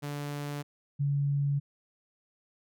sawtooth / sine tone pair in turn, 145 / 141.77 Hz, D3 / C#3, -22 / +39 cents, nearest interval unison, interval 39 cents, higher first, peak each -30 / -25 dBFS, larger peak second, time 0.02-0.63 / 0.99-1.6 s, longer neither, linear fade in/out 20 ms, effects none

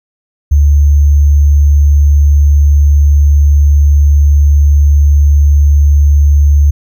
sine tone with sample-and-hold, 72.5 Hz, D2, 22 cents flat, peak -3 dBFS, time 0.51-6.71 s, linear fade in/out 10 ms, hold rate 6300 Hz, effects none

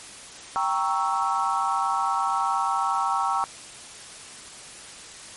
sine chord, G diminished seventh, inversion none, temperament equal, 784 / 932.3 / 1108.7 / 1318.5 Hz, G5 / Bb5 / Db6 / Fb6, 0 / 0 / 0 / 0 cents, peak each -27 dBFS, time 0.56-3.44 s, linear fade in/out 0 ms, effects white hiss -42 dBFS RMS until 5.36 s + MP3 48 kbps

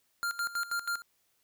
square tone with tremolo, 1396.9 Hz, F6, in tune, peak -30 dBFS, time 0.23-1.02 s, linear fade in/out 0 ms, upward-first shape square, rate 6.2 Hz, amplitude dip 80%, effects white hiss -73 dBFS RMS until 1.43 s

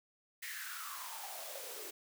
white noise with high-pass filter sweep, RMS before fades -45 dBFS, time 0.42-1.91 s, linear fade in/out 10 ms, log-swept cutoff 2000 to 370 Hz, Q 6.7, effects none

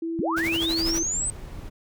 sine tone with vibrato, 329.3 Hz, E4, 2 cents flat, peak -26 dBFS, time 0.02-1.03 s, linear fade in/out 5 ms, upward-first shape triangle, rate 2.4 Hz, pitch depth 10 cents each way
sine linear sweep, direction up, 132.7 to 8300 Hz, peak -24 dBFS, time 0.19-1.3 s, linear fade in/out 0 ms
pink noise with tremolo, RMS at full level -32 dBFS, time 0.36-1 s, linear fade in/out 20 ms, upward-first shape sine, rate 12 Hz, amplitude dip 65%
brown noise, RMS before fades -36 dBFS, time 0.8-1.7 s, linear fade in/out 20 ms
effects none

